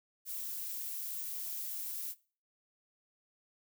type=noise; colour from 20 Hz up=violet; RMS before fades=-40 dBFS; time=0.25-2.15 s; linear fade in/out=50 ms; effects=noise-tail reverb RT60 0.4 s tail -21 dB re dry